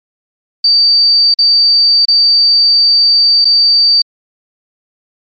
sine tone with dropouts, 4626 Hz, D8, 27 cents flat, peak -5 dBFS, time 0.64-4.02 s, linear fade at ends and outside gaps 5 ms, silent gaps 1.341-1.387 / 2.053-2.082 / 3.446-3.452 s, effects MP3 32 kbps

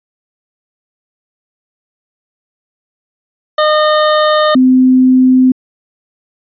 25% pulse / sine tone pair in turn, 611 / 256.9 Hz, D#5 / C4, -32 / -32 cents, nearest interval octave + minor third, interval 1500 cents, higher first, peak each -4 dBFS, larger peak neither, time 3.58-4.55 / 4.55-5.52 s, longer neither, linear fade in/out 5 ms, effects resampled to 11025 Hz

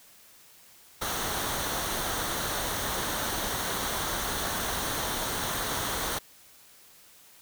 pink noise with comb filter, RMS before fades -31 dBFS, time 1.01-6.19 s, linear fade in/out 10 ms, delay 0.4 ms, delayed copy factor -0.5, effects white hiss -55 dBFS RMS until 7.41 s

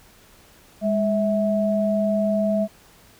sine tone pair together, 205.1 / 651 Hz, G#3 / E5, -21 / -22 cents, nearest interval octave + minor sixth, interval 1999 cents, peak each -21 dBFS, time 0.81-2.68 s, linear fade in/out 50 ms, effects pink hiss -52 dBFS RMS until 3.19 s

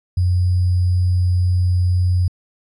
sine tone with sample-and-hold, 90.2 Hz, F#2, 44 cents flat, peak -13 dBFS, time 0.17-2.28 s, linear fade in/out 5 ms, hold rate 4900 Hz, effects resampled to 22050 Hz

